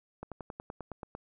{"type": "slowing click train", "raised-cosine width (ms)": 1, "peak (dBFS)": -26, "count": 10, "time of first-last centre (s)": [0.23, 1.151], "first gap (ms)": 87, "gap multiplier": 1.04, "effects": []}